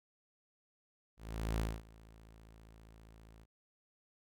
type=tone with ADSR envelope; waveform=sawtooth; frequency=55 Hz; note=A1; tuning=in tune; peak=-28 dBFS; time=1.17-3.46 s; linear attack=420 ms; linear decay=230 ms; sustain=-24 dB; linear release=34 ms; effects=none